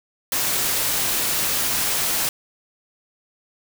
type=noise; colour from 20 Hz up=white; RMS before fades=-22 dBFS; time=0.32-2.29 s; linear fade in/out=2 ms; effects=none